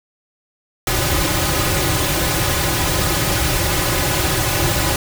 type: noise with comb filter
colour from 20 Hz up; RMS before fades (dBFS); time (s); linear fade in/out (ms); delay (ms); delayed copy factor
pink; -18; 0.87-4.96; 2; 4.4; -1
effects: none